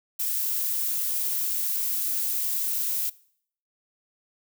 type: noise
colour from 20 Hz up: violet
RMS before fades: -27 dBFS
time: 0.19-3.1 s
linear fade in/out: 10 ms
effects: noise-tail reverb RT60 0.6 s tail -21 dB re dry